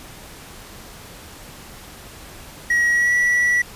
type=tone with pitch glide; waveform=triangle; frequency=1908 to 1947 Hz; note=A#6 to B6; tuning=+40 to -25 cents; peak=-13 dBFS; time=2.7-3.62 s; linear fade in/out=5 ms; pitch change=+35 cents; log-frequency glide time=2.91-3.14 s; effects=pink hiss -40 dBFS RMS until 3.75 s + resampled to 32000 Hz